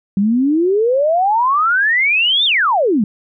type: exponential two-way sweep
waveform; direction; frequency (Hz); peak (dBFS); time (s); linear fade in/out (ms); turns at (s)
sine; up then down; 190.9 to 3700 to 190.9; -11; 0.17-3.04; 2; 2.45
effects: none